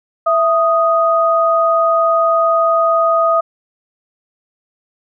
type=tone pair together; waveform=sine; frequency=662.1 / 1244.5 Hz; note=E5 / D#6; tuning=+7 / 0 cents; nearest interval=major seventh; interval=1093 cents; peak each=-13 dBFS; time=0.26-3.41 s; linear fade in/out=10 ms; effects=none